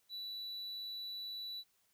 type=tone; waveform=triangle; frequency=3951 Hz; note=B7; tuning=in tune; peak=-40 dBFS; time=0.09-1.64 s; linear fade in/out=50 ms; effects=white hiss -75 dBFS RMS until 1.93 s